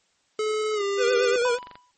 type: tone with pitch glide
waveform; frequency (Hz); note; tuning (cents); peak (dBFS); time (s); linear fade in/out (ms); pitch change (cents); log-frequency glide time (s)
square; 430 to 398.9; A4 to G4; -40 to +30; -24; 0.39-1.36; 2; -130; 0.74-0.83
type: tone with vibrato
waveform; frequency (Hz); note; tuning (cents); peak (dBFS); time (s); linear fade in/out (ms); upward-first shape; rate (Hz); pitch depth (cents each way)
square; 488.1; B4; -20; -21; 0.97-1.59; 50; triangle; 8.6; 74
type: click train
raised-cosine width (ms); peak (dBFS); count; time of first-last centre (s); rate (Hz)
0.3; -26; 17; 1.08-1.755; 23.7
type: tone with exponential decay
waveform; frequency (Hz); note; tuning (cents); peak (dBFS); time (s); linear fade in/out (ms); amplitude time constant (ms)
triangle; 987.8; B5; 0; -22; 1.45-1.91; 1; 100
effects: white hiss -67 dBFS RMS until 1.97 s + MP3 32 kbps